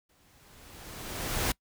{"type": "noise with exponential growth", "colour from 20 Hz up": "pink", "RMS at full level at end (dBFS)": -27, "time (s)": [0.09, 1.52], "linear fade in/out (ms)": 5, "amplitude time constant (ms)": 310, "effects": ["noise-tail reverb RT60 0.1 s tail -24 dB re dry"]}